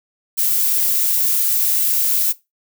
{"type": "noise", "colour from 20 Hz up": "violet", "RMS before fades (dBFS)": -17, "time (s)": [0.37, 2.33], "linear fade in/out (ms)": 20, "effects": ["noise-tail reverb RT60 0.2 s tail -18 dB re dry"]}